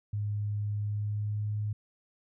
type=tone with pitch glide; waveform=sine; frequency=103.83 to 105.28 Hz; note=G#2 to G#2; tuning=0 to +24 cents; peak=-29 dBFS; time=0.13-1.73 s; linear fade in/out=5 ms; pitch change=+24 cents; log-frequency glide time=0.76-1.55 s; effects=none